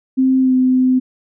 sine tone with pitch glide, 261.6 to 256.4 Hz, C4 to C4, 0 to -35 cents, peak -10 dBFS, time 0.17-1 s, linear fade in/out 20 ms, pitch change -35 cents, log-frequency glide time 0.4-0.54 s, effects none

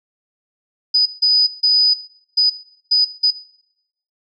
sine tone bursts at uneven times, 4978 Hz, D#8, in tune, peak -10 dBFS, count 6, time 0.94-1.06 / 1.22-1.47 / 1.63-1.94 / 2.37-2.5 / 2.91-3.05 / 3.23-3.31 s, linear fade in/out 10 ms, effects noise-tail reverb RT60 0.8 s tail -19 dB re dry

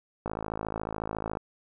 click train, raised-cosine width 1 ms, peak -18 dBFS, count 61, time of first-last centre 0.26-1.371 s, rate 54 Hz, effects none

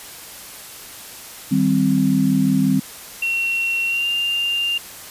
sine chord, C minor, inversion first, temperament equal, 155.56 / 196 / 261.6 Hz, Eb3 / G3 / C4, 0 / 0 / 0 cents, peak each -21 / -18 / -17 dBFS, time 1.51-2.8 s, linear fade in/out 10 ms
sine tone with pitch glide, 2730 to 2795 Hz, F7 to F7, -40 to +1 cents, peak -18 dBFS, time 3.22-4.78 s, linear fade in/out 5 ms, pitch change +41 cents, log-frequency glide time 3.87-4.07 s
effects white hiss -37 dBFS RMS until 5.1 s + resampled to 32000 Hz

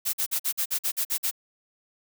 blue noise bursts, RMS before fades -26 dBFS, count 10, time 0.05-1.313 s, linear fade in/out 20 ms, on 84 ms, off 47 ms, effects none

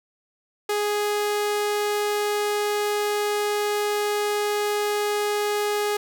sawtooth tone, 415.3 Hz, G#4, in tune, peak -18 dBFS, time 0.69-5.97 s, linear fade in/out 5 ms, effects none

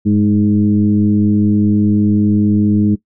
sine tone with frequency modulation, 207.7 Hz, G#3, in tune, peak -9 dBFS, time 0.05-2.96 s, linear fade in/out 20 ms, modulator 105 Hz, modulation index 0.94, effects noise-tail reverb RT60 0.1 s tail -20 dB re dry

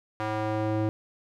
square tone with band-pass filter sweep, 108.3 Hz, A2, 27 cents flat, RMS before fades -28 dBFS, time 0.2-0.89 s, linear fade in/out 0 ms, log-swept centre 980 to 350 Hz, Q 0.95, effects none

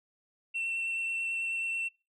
sine tone with vibrato, 2700 Hz, E7, 41 cents sharp, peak -28 dBFS, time 0.54-1.89 s, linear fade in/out 20 ms, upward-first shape sine, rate 9.2 Hz, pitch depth 10 cents each way, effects noise-tail reverb RT60 0.3 s tail -24 dB re dry + tanh soft clip ceiling -29 dBFS

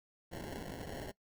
white noise with sample-and-hold, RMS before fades -44 dBFS, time 0.31-1.12 s, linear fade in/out 20 ms, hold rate 1225 Hz, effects noise-tail reverb RT60 0.1 s tail -20 dB re dry

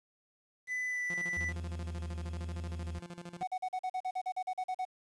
triangle tone with pitch glide, 2000 to 1979.3 Hz, B6 to B6, +21 to +3 cents, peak -31 dBFS, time 0.67-1.53 s, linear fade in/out 50 ms, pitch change -18 cents, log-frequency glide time 0.89-1.01 s
sawtooth tone with tremolo, 173.8 Hz, F3, 8 cents flat, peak -38 dBFS, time 1.1-3.43 s, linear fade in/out 0 ms, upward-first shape square, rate 13 Hz, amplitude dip 80%
triangle tone with vibrato, 80.6 Hz, E2, 38 cents flat, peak -35 dBFS, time 1.36-3 s, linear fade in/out 20 ms, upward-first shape triangle, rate 1 Hz, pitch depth 30 cents each way
triangle tone bursts, 743 Hz, F#5, 7 cents sharp, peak -30 dBFS, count 14, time 3.41-4.852 s, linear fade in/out 10 ms, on 64 ms, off 42 ms
effects resampled to 22050 Hz + 10-bit

